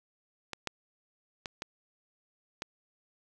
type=clicks; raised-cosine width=0.2 ms; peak=-19 / -15 / -19 / -19 / -18 dBFS; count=5; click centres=0.533 / 0.673 / 1.458 / 1.621 / 2.621 s; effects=none